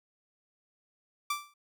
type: tone with exponential decay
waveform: sawtooth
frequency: 1171 Hz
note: D6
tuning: 5 cents flat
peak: -23 dBFS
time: 1.3-1.54 s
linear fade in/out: 5 ms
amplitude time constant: 51 ms
effects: none